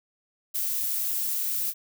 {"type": "noise with ADSR envelope", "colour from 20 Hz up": "violet", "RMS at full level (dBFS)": -26, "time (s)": [0.54, 1.74], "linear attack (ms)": 19, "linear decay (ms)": 3, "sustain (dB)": -2, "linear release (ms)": 52, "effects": []}